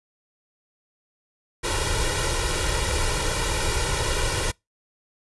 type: noise with comb filter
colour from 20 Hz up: pink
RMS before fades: -24 dBFS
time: 1.63-4.52 s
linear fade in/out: 20 ms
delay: 2.1 ms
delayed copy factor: +0.85
effects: noise-tail reverb RT60 0.2 s tail -26 dB re dry + resampled to 24000 Hz